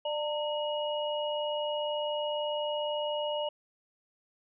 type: tone cluster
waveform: sine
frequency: 595 / 909 / 2896 Hz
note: D5 / A#5 / F#7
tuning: +22 / -44 / -38 cents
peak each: -31 / -37 / -37 dBFS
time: 0.05-3.49 s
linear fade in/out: 5 ms
effects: none